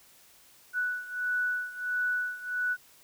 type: beating tone pair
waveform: sine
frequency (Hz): 1480 / 1481.5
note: F#6 / F#6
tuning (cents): 0 / +2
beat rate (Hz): 1.5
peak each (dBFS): -30 / -33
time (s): 0.73-2.77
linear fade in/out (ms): 50
effects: white hiss -58 dBFS RMS until 3.03 s